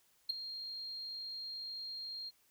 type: tone with ADSR envelope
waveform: sine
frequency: 4217 Hz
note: C8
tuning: 13 cents sharp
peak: -26 dBFS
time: 0.29-2.31 s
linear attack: 11 ms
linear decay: 8 ms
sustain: -15 dB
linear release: 31 ms
effects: tanh soft clip ceiling -28 dBFS + white hiss -71 dBFS RMS until 2.5 s